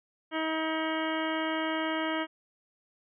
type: harmonic tone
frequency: 318 Hz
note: D#4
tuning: 38 cents sharp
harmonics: 1 / 2 / 3 / 4 / 5 / 6 / 7 / 9 / 10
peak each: -32 / -35 / -37 / -38 / -39 / -40 / -40 / -42 / -42 dBFS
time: 0.31-2.27 s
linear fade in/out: 50 ms
effects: none